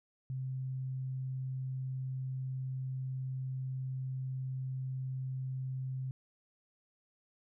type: tone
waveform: sine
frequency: 130.81 Hz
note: C3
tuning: in tune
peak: -35 dBFS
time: 0.3-6.11 s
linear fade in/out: 0 ms
effects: none